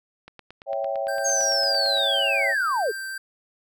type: click train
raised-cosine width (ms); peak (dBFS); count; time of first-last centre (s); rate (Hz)
0.3; -26; 16; 0.28-1.973; 8.86
type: chord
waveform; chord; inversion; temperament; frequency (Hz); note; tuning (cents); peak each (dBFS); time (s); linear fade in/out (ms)
sine; C# diminished; none; equal; 554.4 / 659.3 / 784; C#5 / E5 / G5; 0 / 0 / 0; -27 / -29 / -30; 0.66-2.55; 50
type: tone with vibrato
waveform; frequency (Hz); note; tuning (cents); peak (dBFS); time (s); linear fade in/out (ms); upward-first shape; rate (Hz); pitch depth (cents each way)
square; 1568; G6; 0; -31; 1.08-3.18; 5; triangle; 3.4; 10
type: linear sweep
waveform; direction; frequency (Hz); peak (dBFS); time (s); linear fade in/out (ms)
sine; down; 6550 to 369.4; -21; 1.24-2.92; 20
effects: none